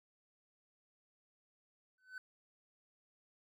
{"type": "tone with exponential growth", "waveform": "triangle", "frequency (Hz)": 1513, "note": "F#6", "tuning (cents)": 38, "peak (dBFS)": -39, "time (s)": [1.98, 2.18], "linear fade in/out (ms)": 2, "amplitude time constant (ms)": 43, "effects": []}